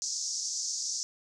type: band-pass noise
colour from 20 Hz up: pink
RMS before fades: -34 dBFS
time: 0.02-1.03 s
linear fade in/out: 0 ms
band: 5200 to 6800 Hz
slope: 48 dB/octave
effects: none